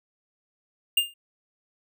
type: tone with exponential decay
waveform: square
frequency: 2809 Hz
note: F7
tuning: 9 cents sharp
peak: -16 dBFS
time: 0.97-1.14 s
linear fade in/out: 5 ms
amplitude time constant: 36 ms
effects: none